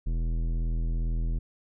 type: tone with tanh clipping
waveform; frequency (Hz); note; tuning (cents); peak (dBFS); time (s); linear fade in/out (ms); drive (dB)
sine; 41.2; E1; 0; -27; 0.06-1.39; 10; 14
effects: none